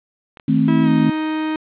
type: clicks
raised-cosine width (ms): 0.3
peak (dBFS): -22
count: 2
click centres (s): 0.372 / 0.398
type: chord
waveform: sine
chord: A diminished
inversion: second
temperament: just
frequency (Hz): 158.4 / 220 / 264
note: Eb3 / A3 / C4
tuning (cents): +31 / 0 / +16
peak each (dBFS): -18 / -17 / -16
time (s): 0.48-1.1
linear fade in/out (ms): 5
type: tone with pitch glide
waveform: 45% pulse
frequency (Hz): 324.3 to 312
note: E4 to D#4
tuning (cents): -28 to +5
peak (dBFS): -19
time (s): 0.68-1.56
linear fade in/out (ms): 2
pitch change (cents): -67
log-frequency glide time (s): 0.83-0.89
effects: resampled to 8000 Hz + 7-bit